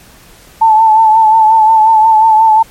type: tone with vibrato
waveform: sine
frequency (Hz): 880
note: A5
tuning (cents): 0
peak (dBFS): -3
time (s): 0.61-2.63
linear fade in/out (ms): 10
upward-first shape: triangle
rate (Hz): 5.6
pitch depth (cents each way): 50
effects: pink hiss -40 dBFS RMS until 2.7 s + MP3 64 kbps